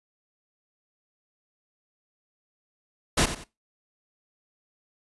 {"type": "noise with echo", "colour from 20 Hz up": "pink", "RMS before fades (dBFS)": -21, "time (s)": [3.17, 3.26], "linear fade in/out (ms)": 10, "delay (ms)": 91, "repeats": 2, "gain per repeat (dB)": -11, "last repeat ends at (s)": 3.442, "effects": ["noise-tail reverb RT60 0.2 s tail -17 dB re dry", "resampled to 24000 Hz"]}